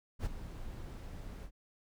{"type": "noise with ADSR envelope", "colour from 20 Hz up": "brown", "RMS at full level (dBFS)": -32, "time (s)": [0.19, 1.51], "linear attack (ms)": 67, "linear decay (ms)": 18, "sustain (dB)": -12, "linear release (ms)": 71, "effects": []}